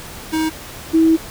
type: tone pair in turn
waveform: square / sine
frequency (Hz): 316.7 / 323.7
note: D#4 / E4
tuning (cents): +31 / -31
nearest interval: unison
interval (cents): 38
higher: second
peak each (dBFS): -17 / -9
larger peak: second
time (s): 0.32-0.5 / 0.93-1.17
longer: second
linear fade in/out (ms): 20
effects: pink hiss -34 dBFS RMS until 1.3 s